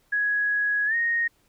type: tone with pitch glide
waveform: sine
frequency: 1669 to 1862.6 Hz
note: G#6 to A#6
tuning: +8 to -2 cents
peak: -21 dBFS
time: 0.12-1.28 s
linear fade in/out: 10 ms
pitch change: +190 cents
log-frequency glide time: 0.86-0.95 s
effects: pink hiss -65 dBFS RMS until 1.48 s